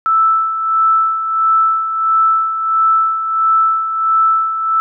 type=tone with tremolo; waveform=sine; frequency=1318.5 Hz; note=E6; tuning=in tune; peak=-8 dBFS; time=0.06-4.8 s; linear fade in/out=0 ms; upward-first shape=sine; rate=1.5 Hz; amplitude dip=60%; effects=none